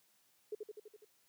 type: tone with echo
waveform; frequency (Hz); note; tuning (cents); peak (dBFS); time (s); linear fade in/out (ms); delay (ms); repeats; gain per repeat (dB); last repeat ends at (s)
sine; 423.7; G#4; +35; -37; 0.52-0.55; 5; 83; 6; -3; 1.048
effects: white hiss -72 dBFS RMS until 1.28 s + high-pass 100 Hz 12 dB/octave